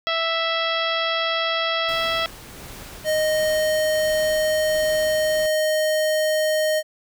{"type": "harmonic tone", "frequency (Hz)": 659.3, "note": "E5", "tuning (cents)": 0, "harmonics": [1, 2, 3, 4, 5, 6, 7, 8], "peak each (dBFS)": [-26, -26, -28, -31, -26, -34, -37, -36], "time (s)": [0.07, 2.26], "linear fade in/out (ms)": 0}
{"type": "noise with tremolo", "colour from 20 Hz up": "pink", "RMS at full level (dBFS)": -38, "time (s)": [1.88, 5.47], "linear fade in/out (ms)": 10, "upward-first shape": "sine", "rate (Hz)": 1.4, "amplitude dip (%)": 30}
{"type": "tone", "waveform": "square", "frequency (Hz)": 620, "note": "D#5", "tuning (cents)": -6, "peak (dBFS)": -19, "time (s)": [3.04, 6.83], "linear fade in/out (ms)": 50}
{"effects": []}